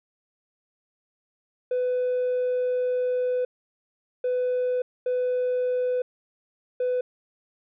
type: tone bursts at uneven times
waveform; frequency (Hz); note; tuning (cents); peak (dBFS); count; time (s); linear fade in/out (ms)
triangle; 500; B4; +21; -19; 4; 1.71-3.45 / 4.24-4.82 / 5.06-6.02 / 6.8-7.01; 5
effects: tanh soft clip ceiling -18 dBFS + resampled to 8000 Hz